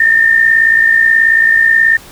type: tone with amplitude modulation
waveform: sine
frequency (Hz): 1811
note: A6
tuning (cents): +49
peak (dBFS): -3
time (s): 0-1.97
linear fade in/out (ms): 5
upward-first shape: sine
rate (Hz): 58.5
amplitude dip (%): 60
effects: pink hiss -36 dBFS RMS until 2.11 s